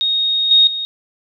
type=tone with level steps; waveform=sine; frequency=3730 Hz; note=A#7; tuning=in tune; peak=-14 / -7 / -20 dBFS; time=0.01-0.85 s; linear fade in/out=0 ms; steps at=0.51 / 0.67 s; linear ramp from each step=2 ms; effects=none